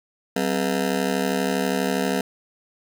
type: ring-modulated tone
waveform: 20% pulse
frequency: 226.3 Hz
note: A3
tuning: 49 cents sharp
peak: -13 dBFS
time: 0.36-2.21 s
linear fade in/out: 2 ms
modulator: 36.2 Hz
effects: none